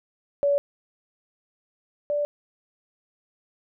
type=tone pair in turn; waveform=sine; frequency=569 / 585 Hz; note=C#5 / D5; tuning=+45 / -7 cents; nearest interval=unison; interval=48 cents; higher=second; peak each=-18 / -22 dBFS; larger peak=first; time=0.43-0.58 / 2.1-2.25 s; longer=neither; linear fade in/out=0 ms; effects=none